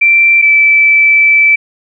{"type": "tone pair in turn", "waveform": "sine", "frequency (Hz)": [2349, 2318], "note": ["D7", "D7"], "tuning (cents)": [0, -23], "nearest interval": "unison", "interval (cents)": 23, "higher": "first", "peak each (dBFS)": -4, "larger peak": "neither", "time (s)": [[0.01, 0.42], [0.42, 1.56]], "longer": "second", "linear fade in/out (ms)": 10, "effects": []}